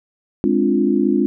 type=chord; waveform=sine; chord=D half-diminished seventh; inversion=second; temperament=equal; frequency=207.7 / 261.6 / 293.7 / 349.2 Hz; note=Ab3 / C4 / D4 / F4; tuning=0 / 0 / 0 / 0 cents; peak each=-19 dBFS; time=0.44-1.26 s; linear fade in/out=0 ms; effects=none